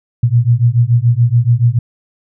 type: beating tone pair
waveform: sine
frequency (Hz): 115.8 / 122.8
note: A#2 / B2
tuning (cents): -11 / -9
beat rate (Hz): 7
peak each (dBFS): -11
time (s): 0.23-1.79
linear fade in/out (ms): 5
effects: none